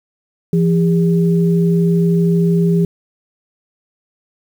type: tone pair together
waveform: sine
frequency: 169.7 / 403.6 Hz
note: F3 / G#4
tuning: -49 / -49 cents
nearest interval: octave + minor third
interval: 1500 cents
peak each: -11 / -18 dBFS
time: 0.53-2.85 s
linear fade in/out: 2 ms
effects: 7-bit